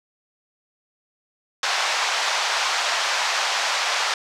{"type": "band-pass noise", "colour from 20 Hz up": "pink", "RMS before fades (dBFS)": -23, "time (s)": [1.63, 4.14], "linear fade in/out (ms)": 2, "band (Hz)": [730, 6300], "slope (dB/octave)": 24, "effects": []}